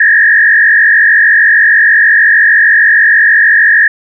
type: tone with frequency modulation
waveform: sine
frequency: 1760 Hz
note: A6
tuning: in tune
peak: -3 dBFS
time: 0-3.88 s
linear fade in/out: 5 ms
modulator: 46.4 Hz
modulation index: 2.3
effects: none